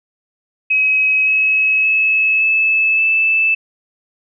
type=tone with pitch steps; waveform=sine; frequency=2548 / 2569 / 2590 / 2611 / 2632 Hz; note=D#7 / E7 / E7 / E7 / E7; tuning=+41 / -45 / -31 / -17 / -3 cents; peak=-11 dBFS; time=0.7-3.55 s; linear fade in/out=10 ms; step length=570 ms; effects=none